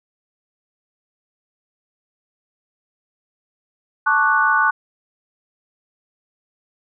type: chord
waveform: sine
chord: D major seventh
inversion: second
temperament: equal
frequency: 880 / 1108.7 / 1174.7 / 1480 Hz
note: A5 / C#6 / D6 / F#6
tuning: 0 / 0 / 0 / 0 cents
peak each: -21 / -20 / -21 / -16 dBFS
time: 4.06-4.71 s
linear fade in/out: 10 ms
effects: none